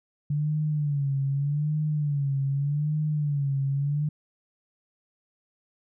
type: tone with vibrato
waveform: sine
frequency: 144.8 Hz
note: D3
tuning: 24 cents flat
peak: -23 dBFS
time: 0.3-4.09 s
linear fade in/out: 5 ms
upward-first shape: sine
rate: 0.83 Hz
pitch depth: 96 cents each way
effects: none